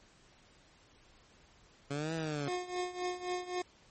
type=linear two-way sweep; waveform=15% pulse; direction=up then down; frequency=138.59 to 164.81 to 138.59 Hz; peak=-28 dBFS; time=1.9-2.49 s; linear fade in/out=10 ms; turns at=2.14 s
type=tone with tremolo; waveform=25% pulse; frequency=360 Hz; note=F#4; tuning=47 cents flat; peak=-28 dBFS; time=2.47-3.62 s; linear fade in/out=5 ms; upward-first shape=triangle; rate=3.8 Hz; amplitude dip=85%
effects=pink hiss -63 dBFS RMS until 3.9 s + MP3 32 kbps